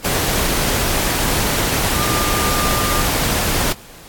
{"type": "tone in noise", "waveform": "sine", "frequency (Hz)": 1200, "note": "D6", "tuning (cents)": 37, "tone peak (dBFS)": -22, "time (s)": [1.94, 3.02], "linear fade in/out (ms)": 10, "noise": "pink", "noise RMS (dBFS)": -18, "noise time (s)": [0.04, 3.73], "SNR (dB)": -7, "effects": ["pink hiss -40 dBFS RMS until 4.08 s", "AAC 64 kbps"]}